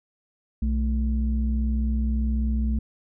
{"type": "tone pair together", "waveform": "sine", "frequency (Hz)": [61.79, 220.2], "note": ["B1", "A3"], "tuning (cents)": [2, 2], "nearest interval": "octave + minor seventh", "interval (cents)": 2200, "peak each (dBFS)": [-21, -27], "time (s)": [0.62, 2.79], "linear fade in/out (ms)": 5, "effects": ["tanh soft clip ceiling -14 dBFS"]}